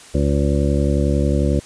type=harmonic tone; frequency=71.1 Hz; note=C#2; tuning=45 cents sharp; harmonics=1 / 2 / 3 / 4 / 5 / 7 / 8; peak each=-18 / -21 / -23 / -24 / -25 / -26 / -27 dBFS; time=0.14-1.6 s; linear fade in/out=10 ms; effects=white hiss -42 dBFS RMS until 1.65 s + resampled to 22050 Hz